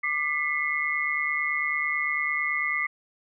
sine tone cluster, 1191 / 2006 / 2155 Hz, D6 / B6 / C#7, +24 / +26 / -49 cents, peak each -32 / -27 / -28 dBFS, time 0.03-2.87 s, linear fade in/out 10 ms, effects none

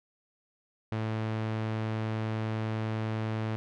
sawtooth tone with low-pass filter, 110 Hz, A2, in tune, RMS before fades -32 dBFS, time 0.92-3.56 s, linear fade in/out 0 ms, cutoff 3100 Hz, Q 0.71, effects none

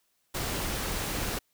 pink noise, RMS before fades -32 dBFS, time 0.34-1.39 s, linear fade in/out 10 ms, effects white hiss -73 dBFS RMS until 1.53 s

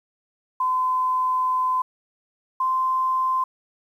sine tone pair in turn, 1022 / 1038.1 Hz, C6 / C6, -41 / -14 cents, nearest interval unison, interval 27 cents, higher second, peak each -19 dBFS, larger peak neither, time 0.6-1.82 / 2.6-3.44 s, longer first, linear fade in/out 5 ms, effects 9-bit

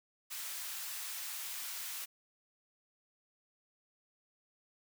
white high-pass noise, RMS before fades -42 dBFS, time 0.3-2.06 s, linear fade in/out 20 ms, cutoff 1100 Hz, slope 12 dB/octave, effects none

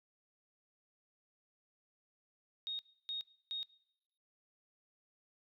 sine tone bursts, 3729 Hz, A#7, in tune, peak -37 dBFS, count 3, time 2.67-3.63 s, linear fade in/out 0 ms, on 120 ms, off 300 ms, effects noise-tail reverb RT60 0.9 s tail -23 dB re dry

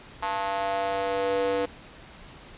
square tone with high-pass filter sweep, 98 Hz, G2, in tune, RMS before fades -27 dBFS, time 0.22-1.66 s, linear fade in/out 10 ms, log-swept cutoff 890 to 420 Hz, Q 3.7, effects pink hiss -47 dBFS RMS until 2.57 s + resampled to 8000 Hz

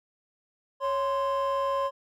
triangle tone pair together, 552.8 / 1042 Hz, C#5 / C6, -5 / -7 cents, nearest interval major seventh, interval 1098 cents, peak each -25 dBFS, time 0.8-1.91 s, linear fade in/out 50 ms, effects tanh soft clip ceiling -18 dBFS

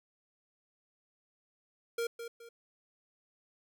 square tone with echo, 466.2 Hz, A#4, in tune, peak -32 dBFS, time 1.98-2.07 s, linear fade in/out 5 ms, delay 210 ms, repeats 2, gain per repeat -9 dB, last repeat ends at 2.49 s, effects none

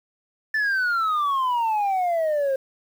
sine exponential sweep, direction down, 1772 to 526 Hz, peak -17 dBFS, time 0.54-2.56 s, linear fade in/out 5 ms, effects tanh soft clip ceiling -19 dBFS + 8-bit

